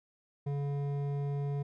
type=tone with hard clipping; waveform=triangle; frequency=142 Hz; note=C#3; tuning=42 cents sharp; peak=-33 dBFS; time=0.46-1.63 s; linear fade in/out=10 ms; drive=14 dB; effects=none